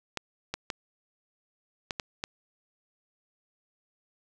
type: clicks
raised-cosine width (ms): 0.2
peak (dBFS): -14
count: 6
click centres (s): 0.173 / 0.54 / 0.702 / 1.908 / 1.998 / 2.239
effects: none